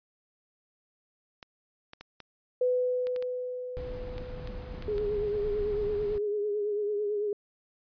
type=clicks; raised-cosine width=0.2 ms; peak=-26 dBFS; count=11; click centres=1.428 / 1.934 / 2.01 / 2.203 / 3.07 / 3.162 / 3.225 / 4.181 / 4.474 / 4.824 / 4.981 s
type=tone with exponential decay; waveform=sine; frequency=500 Hz; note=B4; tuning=21 cents sharp; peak=-22 dBFS; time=2.61-6.06 s; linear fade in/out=5 ms; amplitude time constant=750 ms
type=noise; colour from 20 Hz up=brown; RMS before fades=-39 dBFS; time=3.77-6.18 s; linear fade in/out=0 ms
type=tone with vibrato; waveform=sine; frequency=415.3 Hz; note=G#4; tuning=in tune; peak=-27 dBFS; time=4.88-7.33 s; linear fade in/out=2 ms; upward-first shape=triangle; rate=9 Hz; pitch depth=52 cents each way
effects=resampled to 11025 Hz